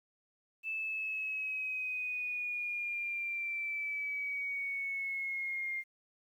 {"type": "linear sweep", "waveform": "sine", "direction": "down", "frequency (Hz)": [2637, 2111], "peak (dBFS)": -34, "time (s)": [0.63, 5.84], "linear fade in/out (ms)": 50, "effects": ["11-bit"]}